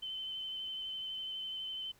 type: tone with vibrato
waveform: sine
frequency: 3066 Hz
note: G7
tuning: 39 cents flat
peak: -38 dBFS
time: 0.02-1.92 s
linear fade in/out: 10 ms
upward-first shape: sine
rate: 12 Hz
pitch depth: 13 cents each way
effects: pink hiss -66 dBFS RMS until 1.99 s